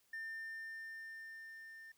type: tone with level ramp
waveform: triangle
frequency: 1800 Hz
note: A6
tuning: 39 cents sharp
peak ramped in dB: -39 to -50 dBFS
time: 0.13-1.92 s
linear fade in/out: 5 ms
effects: tanh soft clip ceiling -36 dBFS + white hiss -74 dBFS RMS until 1.97 s